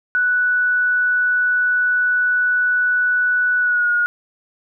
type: tone with pitch glide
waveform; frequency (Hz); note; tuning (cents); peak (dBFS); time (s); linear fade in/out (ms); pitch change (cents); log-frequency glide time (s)
sine; 1480 to 1439.5; F#6 to F#6; 0 to -48; -14; 0.15-4.06; 0; -48; 3.59-3.91
effects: none